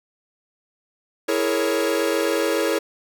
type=chord; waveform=45% pulse; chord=A# half-diminished seventh; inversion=second; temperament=equal with one note detuned; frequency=329.6 / 418.9 / 466.2 / 554.4 Hz; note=E4 / G#4 / A#4 / C#5; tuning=0 / +15 / 0 / 0 cents; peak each=-25 dBFS; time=1.28-2.79 s; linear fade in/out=10 ms; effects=none